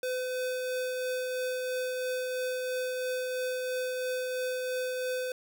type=tone with tremolo; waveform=square; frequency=507 Hz; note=B4; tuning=45 cents sharp; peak=-30 dBFS; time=0.03-5.32 s; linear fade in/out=2 ms; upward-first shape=triangle; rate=3 Hz; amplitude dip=25%; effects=none